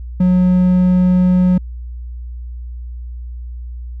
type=tone; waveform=triangle; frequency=181.9 Hz; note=F#3; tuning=29 cents flat; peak=-7 dBFS; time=0.2-1.58 s; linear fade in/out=5 ms; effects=added 60 Hz sine -25 dBFS peak until 4 s

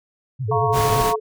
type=tone with vibrato; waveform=sine; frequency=117.8 Hz; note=A#2; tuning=19 cents sharp; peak=-22 dBFS; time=0.39-1.04 s; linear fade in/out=20 ms; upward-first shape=sine; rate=8.9 Hz; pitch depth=230 cents each way
type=tone with tremolo; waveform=sine; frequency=433.8 Hz; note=A4; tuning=25 cents flat; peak=-19 dBFS; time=0.48-1.2 s; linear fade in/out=20 ms; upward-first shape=triangle; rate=14 Hz; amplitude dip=60%
type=chord; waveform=sine; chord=Bb minor; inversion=second; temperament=equal; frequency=698.5 / 932.3 / 1108.7 Hz; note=F5 / Bb5 / Db6; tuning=0 / 0 / 0 cents; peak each=-23 dBFS; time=0.51-1.16 s; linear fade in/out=10 ms
type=noise; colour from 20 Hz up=pink; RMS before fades=-25 dBFS; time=0.72-1.14 s; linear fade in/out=50 ms
effects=none

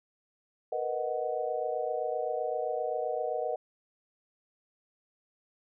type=chord; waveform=sine; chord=B major seventh; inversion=third; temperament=equal; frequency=466.2 / 493.9 / 622.3 / 740 Hz; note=A#4 / B4 / D#5 / F#5; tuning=0 / 0 / 0 / 0 cents; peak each=-36 / -35 / -34 / -35 dBFS; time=0.72-3.56 s; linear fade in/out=5 ms; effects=none

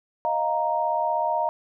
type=chord; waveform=sine; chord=Eb suspended second; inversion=none; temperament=equal; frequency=622.3 / 698.5 / 932.3 Hz; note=Eb5 / F5 / Bb5; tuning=0 / 0 / 0 cents; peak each=-27 / -27 / -24 dBFS; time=0.25-1.49 s; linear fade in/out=0 ms; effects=none

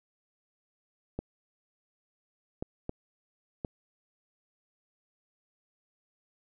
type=clicks; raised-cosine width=2 ms; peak=-20 dBFS; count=4; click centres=1.19 / 2.625 / 2.894 / 3.648 s; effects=none

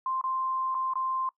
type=tone with dropouts; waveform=sine; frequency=1046.5 Hz; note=C6; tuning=in tune; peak=-27 dBFS; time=0.06-1.29 s; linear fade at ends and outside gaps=2 ms; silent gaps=0.213-0.239 / 0.745-0.749 / 0.936-0.955 s; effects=noise-tail reverb RT60 0.1 s tail -21 dB re dry

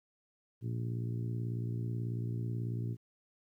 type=harmonic tone; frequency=58.27 Hz; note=A#1; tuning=in tune; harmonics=2 / 3 / 4 / 5 / 6 / 7; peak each=-34 / -44 / -47 / -48 / -49 / -53 dBFS; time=0.61-2.97 s; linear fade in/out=50 ms; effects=12-bit

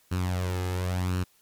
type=tone with flanger; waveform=sawtooth; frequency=91 Hz; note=F#2; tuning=28 cents flat; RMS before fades=-28 dBFS; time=0.11-1.24 s; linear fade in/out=10 ms; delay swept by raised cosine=0.71 to 2.41 ms; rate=0.94 Hz; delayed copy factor=+0.6; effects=white hiss -63 dBFS RMS until 1.41 s + MP3 96 kbps

